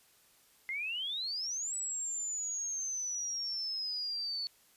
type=exponential two-way sweep; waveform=sine; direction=up then down; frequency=2057 to 7902 to 4433 Hz; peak=-34 dBFS; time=0.69-4.47 s; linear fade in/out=0 ms; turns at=1.75 s; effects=white hiss -65 dBFS RMS until 4.76 s + resampled to 32000 Hz